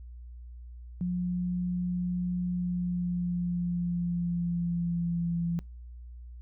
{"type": "tone with pitch glide", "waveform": "sine", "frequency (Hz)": [178.6, 170.04], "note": ["F3", "F3"], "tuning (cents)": [39, -46], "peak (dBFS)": -27, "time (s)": [1.01, 5.59], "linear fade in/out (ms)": 0, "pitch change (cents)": -85, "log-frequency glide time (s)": [2.48, 5.42], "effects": ["noise-tail reverb RT60 0.3 s tail -26 dB re dry", "added 60 Hz sine -42 dBFS peak until 6.41 s"]}